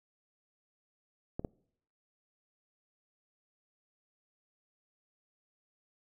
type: clicks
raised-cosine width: 2 ms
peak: -22 dBFS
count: 2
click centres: 1.395 / 1.448 s
effects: noise-tail reverb RT60 0.7 s tail -25 dB re dry